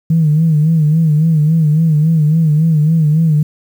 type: tone with vibrato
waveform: sine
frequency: 156.8 Hz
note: D#3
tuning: 14 cents sharp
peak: -7 dBFS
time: 0.1-3.43 s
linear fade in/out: 5 ms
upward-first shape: sine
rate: 3.6 Hz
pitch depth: 89 cents each way
effects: tanh soft clip ceiling -3 dBFS + 7-bit